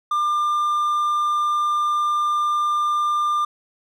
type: tone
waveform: triangle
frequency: 1197 Hz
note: D6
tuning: 33 cents sharp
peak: -16 dBFS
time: 0.11-3.45 s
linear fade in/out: 5 ms
effects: none

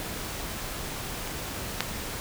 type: clicks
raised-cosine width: 0.2 ms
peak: -19 / -6 dBFS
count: 2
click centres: 1.275 / 1.806 s
effects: pink hiss -35 dBFS RMS until 2.2 s

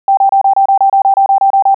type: tone bursts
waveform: sine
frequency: 784 Hz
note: G5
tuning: in tune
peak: -5 dBFS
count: 14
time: 0.08-1.745 s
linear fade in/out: 2 ms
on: 92 ms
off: 29 ms
effects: none

